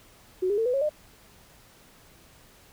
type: tone with pitch steps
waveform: sine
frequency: 370 / 408.2 / 450.3 / 496.8 / 548 / 604.5 Hz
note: F#4 / G#4 / A4 / B4 / C#5 / D5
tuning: 0 / -30 / +40 / +10 / -20 / +50 cents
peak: -22 dBFS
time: 0.42-0.894 s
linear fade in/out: 10 ms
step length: 79 ms
effects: pink hiss -55 dBFS RMS until 2.72 s